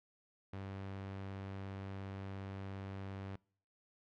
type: tone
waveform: sawtooth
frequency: 97.2 Hz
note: G2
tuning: 14 cents flat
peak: -39 dBFS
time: 0.53-3.36 s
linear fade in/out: 5 ms
effects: noise-tail reverb RT60 0.5 s tail -25 dB re dry + low-pass 3000 Hz 12 dB/octave